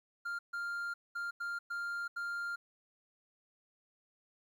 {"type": "tone bursts at uneven times", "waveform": "triangle", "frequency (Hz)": 1398, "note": "F6", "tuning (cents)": 1, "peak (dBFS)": -34, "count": 6, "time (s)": [[0.25, 0.39], [0.53, 0.94], [1.15, 1.31], [1.4, 1.59], [1.7, 2.08], [2.16, 2.56]], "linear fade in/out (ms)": 10, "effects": ["12-bit"]}